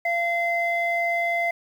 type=tone pair together; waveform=sine; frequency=687 / 2063 Hz; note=F5 / C7; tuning=-29 / -25 cents; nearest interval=octave + perfect fifth; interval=1904 cents; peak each=-23 dBFS; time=0.05-1.51 s; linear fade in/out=5 ms; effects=tanh soft clip ceiling -15 dBFS + 8-bit

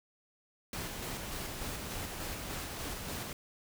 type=noise with tremolo; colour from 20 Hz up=pink; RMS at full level=-39 dBFS; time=0.73-3.33 s; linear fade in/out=2 ms; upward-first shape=square; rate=3.4 Hz; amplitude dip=25%; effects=none

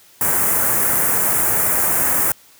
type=band-stop noise; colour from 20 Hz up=white; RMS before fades=-17 dBFS; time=0.21-2.32 s; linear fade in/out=2 ms; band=1900 to 8100 Hz; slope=24 dB/octave; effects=white hiss -49 dBFS RMS until 2.59 s + high-pass 60 Hz 12 dB/octave

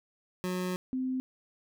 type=tone pair in turn; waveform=25% pulse / sine; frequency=182.3 / 258.3 Hz; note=F#3 / C4; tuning=-25 / -22 cents; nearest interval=tritone; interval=603 cents; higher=second; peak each=-27 / -29 dBFS; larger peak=first; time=0.44-0.76 / 0.93-1.2 s; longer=first; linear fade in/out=0 ms; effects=none

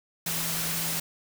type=tone in noise; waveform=sine; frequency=165.6 Hz; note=E3; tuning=8 cents sharp; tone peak=-37 dBFS; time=0.26-1 s; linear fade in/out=5 ms; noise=white; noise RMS=-30 dBFS; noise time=0.26-1 s; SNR=-10 dB; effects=none

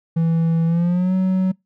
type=tone with pitch glide; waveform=triangle; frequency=164.81 to 187.14 Hz; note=E3 to F#3; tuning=0 to +20 cents; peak=-13 dBFS; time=0.16-1.52 s; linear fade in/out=10 ms; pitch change=+220 cents; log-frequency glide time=0.66-1.14 s; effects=noise-tail reverb RT60 0.2 s tail -26 dB re dry

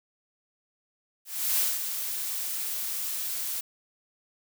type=noise with ADSR envelope; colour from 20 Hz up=blue; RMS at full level=-24 dBFS; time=1.25-3.61 s; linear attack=330 ms; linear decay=200 ms; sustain=-8 dB; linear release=9 ms; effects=none

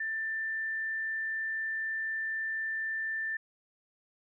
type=tone; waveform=sine; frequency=1778 Hz; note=A6; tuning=18 cents sharp; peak=-31 dBFS; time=0-3.37 s; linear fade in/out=5 ms; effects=none

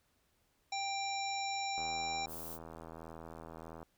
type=harmonic tone; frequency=788 Hz; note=G5; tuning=9 cents sharp; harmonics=1 / 3 / 5 / 7 / 9; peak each=-37 / -42 / -44 / -45 / -47 dBFS; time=0.72-2.26 s; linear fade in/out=5 ms
type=click train; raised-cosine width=1 ms; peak=-34 dBFS; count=168; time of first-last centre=1.78-3.829 s; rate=81.5 Hz
type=noise; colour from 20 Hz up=violet; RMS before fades=-46 dBFS; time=2.27-2.59 s; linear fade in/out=50 ms
effects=pink hiss -75 dBFS RMS until 3.97 s

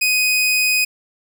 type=tone; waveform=sawtooth; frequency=2500 Hz; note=D#7; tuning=8 cents sharp; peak=-11 dBFS; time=0.01-0.85 s; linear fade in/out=10 ms; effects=none

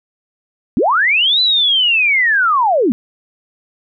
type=linear two-way sweep; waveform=sine; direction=up then down; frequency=184.1 to 4044 to 206.6 Hz; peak=-10 dBFS; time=0.77-2.92 s; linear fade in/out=0 ms; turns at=1.41 s; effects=none

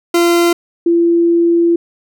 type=tone pair in turn; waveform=40% pulse / sine; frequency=343.4 / 339.7 Hz; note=F4 / F4; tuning=-29 / -48 cents; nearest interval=unison; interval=19 cents; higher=first; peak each=-8 dBFS; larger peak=neither; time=0.14-0.53 / 0.86-1.76 s; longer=second; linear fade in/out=5 ms; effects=none

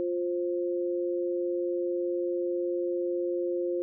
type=tone pair together; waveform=sine; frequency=351.5 / 526.7 Hz; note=F4 / C5; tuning=+11 / +11 cents; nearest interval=perfect fifth; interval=700 cents; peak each=-28 / -32 dBFS; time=0-3.82 s; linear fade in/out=0 ms; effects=none

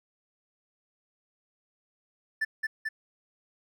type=tone with echo; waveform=triangle; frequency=1760 Hz; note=A6; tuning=in tune; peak=-23 dBFS; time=2.41-2.45 s; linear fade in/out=10 ms; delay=220 ms; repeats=2; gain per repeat=-2 dB; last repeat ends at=2.89 s; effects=none

